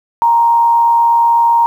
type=tone with frequency modulation; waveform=sine; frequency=932.3 Hz; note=A#5; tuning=in tune; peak=-7 dBFS; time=0.22-1.66 s; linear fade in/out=0 ms; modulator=121 Hz; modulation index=0.23; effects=7-bit